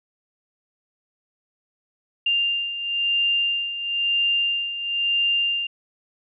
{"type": "beating tone pair", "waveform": "sine", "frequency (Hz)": [2794, 2795], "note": ["F7", "F7"], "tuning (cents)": [0, 1], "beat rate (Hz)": 1, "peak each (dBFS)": [-27, -21], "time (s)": [2.26, 5.67], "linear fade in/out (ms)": 5, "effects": []}